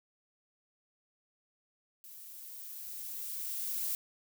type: noise with level ramp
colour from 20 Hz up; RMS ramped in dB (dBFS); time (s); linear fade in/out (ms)
violet; -51 to -34; 2.04-3.95; 0
effects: none